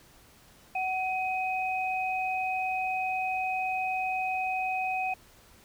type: tone pair together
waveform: sine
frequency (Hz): 748 / 2516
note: F#5 / D#7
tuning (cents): +19 / +19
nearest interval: octave + major sixth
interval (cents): 2100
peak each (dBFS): -29 / -32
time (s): 0.75-5.14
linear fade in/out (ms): 5
effects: pink hiss -57 dBFS RMS until 5.64 s